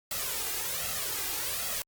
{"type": "noise with flanger", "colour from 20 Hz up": "white", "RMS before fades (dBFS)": -33, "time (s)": [0.11, 1.82], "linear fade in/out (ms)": 2, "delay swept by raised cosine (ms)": [1.5, 2.5], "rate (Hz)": 1.3, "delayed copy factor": 0.75, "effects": ["Opus 48 kbps"]}